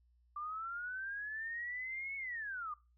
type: linear two-way sweep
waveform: sine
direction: up then down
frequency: 1174.7 to 2217 to 1174.7 Hz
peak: -39 dBFS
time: 0.36-2.74 s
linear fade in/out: 5 ms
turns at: 2.16 s
effects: noise-tail reverb RT60 0.3 s tail -22 dB re dry + added 60 Hz sine -67 dBFS peak until 2.97 s